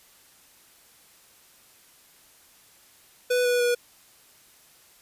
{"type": "tone with pitch steps", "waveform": "square", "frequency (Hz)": [495.1, 489.4, 483.8], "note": ["B4", "B4", "B4"], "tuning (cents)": [4, -16, -36], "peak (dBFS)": -21, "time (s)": [3.3, 3.75], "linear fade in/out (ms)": 10, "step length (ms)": 150, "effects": ["white hiss -56 dBFS RMS until 5.01 s", "resampled to 32000 Hz"]}